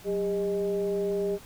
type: tone with frequency modulation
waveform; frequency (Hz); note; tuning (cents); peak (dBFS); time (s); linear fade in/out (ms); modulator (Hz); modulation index
sine; 401.9; G4; +43; -25; 0.04-1.39; 50; 217; 0.65
effects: pink hiss -50 dBFS RMS until 1.45 s